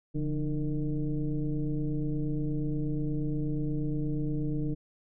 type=tone with frequency modulation; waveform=sine; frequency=143.8 Hz; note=D3; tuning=36 cents flat; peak=-27 dBFS; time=0.14-4.75 s; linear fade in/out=20 ms; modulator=158 Hz; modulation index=1.3; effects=none